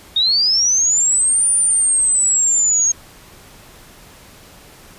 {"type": "linear two-way sweep", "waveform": "sine", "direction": "up then down", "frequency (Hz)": [3654, 9397, 6490], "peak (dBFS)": -12, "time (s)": [0.16, 2.92], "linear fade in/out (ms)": 5, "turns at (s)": 1.5, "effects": ["pink hiss -43 dBFS RMS until 4.98 s", "resampled to 32000 Hz"]}